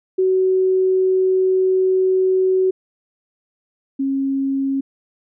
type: tone pair in turn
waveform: sine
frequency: 375 / 271.7 Hz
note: F#4 / C#4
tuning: +23 / -35 cents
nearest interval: tritone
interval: 558 cents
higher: first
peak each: -13 / -17 dBFS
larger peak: first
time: 0.18-2.71 / 3.99-4.81 s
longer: first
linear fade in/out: 10 ms
effects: none